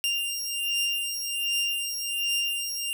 sawtooth beating tone pair, 2793 / 2794.3 Hz, F7 / F7, -1 / 0 cents, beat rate 1.3 Hz, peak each -26 dBFS, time 0.04-2.93 s, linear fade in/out 0 ms, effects none

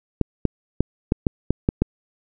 clicks, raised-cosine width 3 ms, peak -4 dBFS, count 8, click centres 0.213 / 0.453 / 0.806 / 1.121 / 1.268 / 1.506 / 1.689 / 1.82 s, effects none

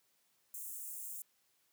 white high-pass noise, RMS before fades -45 dBFS, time 0.54-1.22 s, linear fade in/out 2 ms, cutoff 7000 Hz, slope 48 dB/octave, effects white hiss -75 dBFS RMS until 1.72 s + high-pass 100 Hz 12 dB/octave

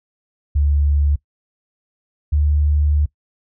sine tone pair in turn, 72.3 / 73.99 Hz, D2 / D2, -27 / +13 cents, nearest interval unison, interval 40 cents, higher second, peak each -13 dBFS, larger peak neither, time 0.55-1.16 / 2.32-3.06 s, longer second, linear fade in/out 10 ms, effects noise-tail reverb RT60 0.1 s tail -20 dB re dry

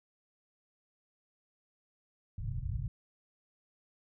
white low-pass noise, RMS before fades -36 dBFS, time 2.38-2.88 s, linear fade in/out 5 ms, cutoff 140 Hz, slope 48 dB/octave, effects none

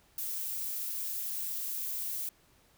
violet noise, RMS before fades -36 dBFS, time 0.18-2.29 s, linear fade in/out 2 ms, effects pink hiss -65 dBFS RMS until 2.77 s

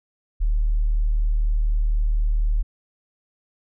sine tone, 37.94 Hz, D#1, 43 cents flat, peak -16 dBFS, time 0.4-2.63 s, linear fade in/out 20 ms, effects tanh soft clip ceiling -12 dBFS

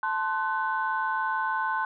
sine chord, F# diminished, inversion first, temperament equal with one note detuned, 880 / 1046.5 / 1504.1 Hz, A5 / C6 / F#6, 0 / 0 / +28 cents, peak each -29 dBFS, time 0.03-1.85 s, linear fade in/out 2 ms, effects tanh soft clip ceiling -16 dBFS

